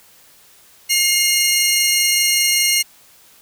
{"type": "tone pair together", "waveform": "15% pulse", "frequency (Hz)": [2134, 2837], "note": ["C7", "F7"], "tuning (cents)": [34, 27], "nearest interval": "perfect fourth", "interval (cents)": 493, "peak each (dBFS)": -10, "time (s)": [0.89, 2.83], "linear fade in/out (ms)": 20, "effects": ["white hiss -49 dBFS RMS until 3.41 s"]}